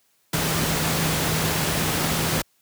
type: tone in noise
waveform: sine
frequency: 160 Hz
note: D#3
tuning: 49 cents sharp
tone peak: -28 dBFS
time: 0.33-2.42 s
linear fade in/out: 5 ms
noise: pink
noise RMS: -23 dBFS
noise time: 0.33-2.42 s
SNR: -8 dB
effects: white hiss -65 dBFS RMS until 2.61 s + high-pass 80 Hz 12 dB/octave